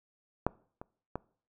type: clicks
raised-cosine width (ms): 1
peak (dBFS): -12 / -29 / -20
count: 3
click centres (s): 0.466 / 0.815 / 1.156
effects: noise-tail reverb RT60 0.5 s tail -23 dB re dry